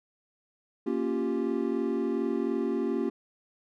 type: chord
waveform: triangle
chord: G half-diminished seventh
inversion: first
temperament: equal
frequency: 233.1 / 277.2 / 349.2 / 392 Hz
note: Bb3 / Db4 / F4 / G4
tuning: 0 / 0 / 0 / 0 cents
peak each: -30 dBFS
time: 0.86-3.1 s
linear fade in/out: 10 ms
effects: none